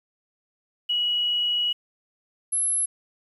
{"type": "tone pair in turn", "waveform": "sine", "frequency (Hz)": [2917, 11013], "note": ["F#7", "F9"], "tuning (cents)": [-25, -25], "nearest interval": "octave + major seventh", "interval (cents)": 2300, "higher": "second", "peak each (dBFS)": [-21, -21], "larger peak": "neither", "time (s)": [[0.89, 1.73], [2.52, 2.86]], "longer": "first", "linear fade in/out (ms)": 10, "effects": ["9-bit"]}